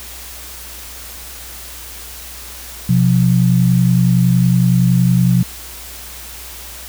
sine tone pair together, 126.7 / 177.48 Hz, B2 / F3, +45 / +28 cents, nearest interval tritone, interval 583 cents, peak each -12 dBFS, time 2.89-5.43 s, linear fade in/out 5 ms, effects added 60 Hz sine -37 dBFS peak until 6.88 s + white hiss -33 dBFS RMS until 6.88 s

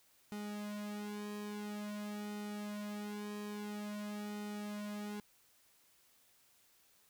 sawtooth tone with flanger, 207.8 Hz, G#3, 1 cent sharp, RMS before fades -43 dBFS, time 0.32-5.2 s, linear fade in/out 0 ms, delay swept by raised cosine 1.8 to 3.4 ms, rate 0.49 Hz, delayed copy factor -0.85, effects white hiss -69 dBFS RMS until 7.09 s

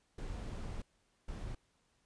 brown noise bursts at uneven times, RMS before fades -42 dBFS, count 2, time 0.18-0.82 / 1.28-1.55 s, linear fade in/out 5 ms, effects pink hiss -75 dBFS RMS until 2.05 s + resampled to 22050 Hz

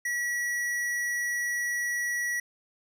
sine tone with tanh clipping, 1932 Hz, B6, 39 cents flat, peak -29 dBFS, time 0.05-2.4 s, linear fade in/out 5 ms, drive 16 dB, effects none

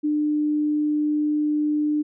sine tone, 299.7 Hz, D4, 35 cents sharp, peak -19 dBFS, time 0.03-2.03 s, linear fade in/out 20 ms, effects none

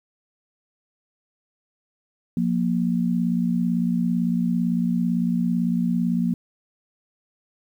sine tone pair together, 177.53 / 235.4 Hz, F3 / A#3, +29 / +17 cents, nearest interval perfect fourth, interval 488 cents, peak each -22 dBFS, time 2.37-6.34 s, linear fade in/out 2 ms, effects 9-bit

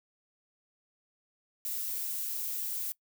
violet noise, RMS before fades -35 dBFS, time 1.65-2.92 s, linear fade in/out 0 ms, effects noise-tail reverb RT60 0.1 s tail -22 dB re dry

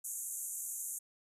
pink band-pass noise, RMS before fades -41 dBFS, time 0.04-0.99 s, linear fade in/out 10 ms, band 6500 to 13000 Hz, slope 96 dB/octave, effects none

